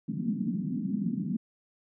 white band-pass noise, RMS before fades -31 dBFS, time 0.08-1.37 s, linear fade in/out 10 ms, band 160 to 250 Hz, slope 48 dB/octave, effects none

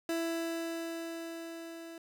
30% pulse tone with level ramp, 331.7 Hz, E4, 11 cents sharp, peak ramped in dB -28 to -42 dBFS, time 0.09-1.98 s, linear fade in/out 2 ms, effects none

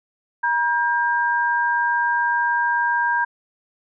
sine tone pair together, 952 / 1599 Hz, A#5 / G6, +36 / +34 cents, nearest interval major sixth, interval 898 cents, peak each -20 dBFS, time 0.43-3.25 s, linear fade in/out 10 ms, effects none

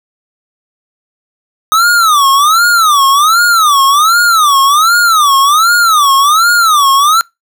square tone with vibrato, 1244.5 Hz, D#6, in tune, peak -6 dBFS, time 1.72-7.21 s, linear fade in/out 0 ms, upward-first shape sine, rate 1.3 Hz, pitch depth 240 cents each way, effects noise-tail reverb RT60 0.2 s tail -25 dB re dry

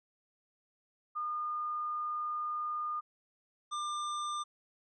sine / square tone pair in turn, 1217 / 1195.4 Hz, D#6 / D6, -39 / +30 cents, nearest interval unison, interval 31 cents, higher first, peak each -33 / -35 dBFS, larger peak first, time 1.15-3.01 / 3.71-4.44 s, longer first, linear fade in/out 20 ms, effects resampled to 22050 Hz

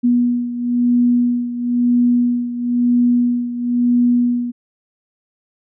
sine beating tone pair, 242.4 / 243.4 Hz, B3 / B3, -32 / -25 cents, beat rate 1 Hz, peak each -14 / -19 dBFS, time 0.03-4.52 s, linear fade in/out 20 ms, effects none

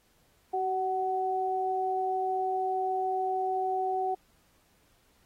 sine tone pair together, 379.7 / 748.9 Hz, F#4 / F#5, +45 / +21 cents, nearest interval octave, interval 1176 cents, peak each -32 / -28 dBFS, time 0.53-4.15 s, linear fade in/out 10 ms, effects pink hiss -67 dBFS RMS until 5.25 s + AAC 48 kbps

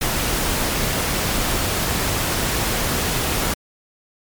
pink noise, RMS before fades -21 dBFS, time 0.01-3.54 s, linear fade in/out 5 ms, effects MP3 96 kbps

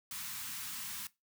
white band-stop noise, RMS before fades -42 dBFS, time 0.11-1.07 s, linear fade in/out 2 ms, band 260 to 910 Hz, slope 48 dB/octave, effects noise-tail reverb RT60 0.2 s tail -19 dB re dry + high-pass 80 Hz 12 dB/octave

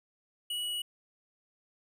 square tone, 2926 Hz, F#7, 20 cents flat, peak -33 dBFS, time 0.5-0.82 s, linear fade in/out 5 ms, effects none

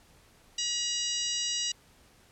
harmonic tone, 960 Hz, B5, 49 cents flat, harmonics 2 / 3 / 4 / 5 / 6 / 7 / 8, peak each -45 / -34 / -36 / -36 / -34 / -42 / -39 dBFS, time 0.58-1.72 s, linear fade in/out 5 ms, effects pink hiss -60 dBFS RMS until 2.31 s + low-pass 12000 Hz 12 dB/octave

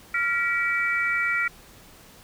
sine tone cluster, 1391 / 1937 / 2302 Hz, F6 / B6 / D7, -7 / -34 / -35 cents, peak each -26 dBFS, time 0.14-1.48 s, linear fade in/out 5 ms, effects pink hiss -50 dBFS RMS until 2.23 s

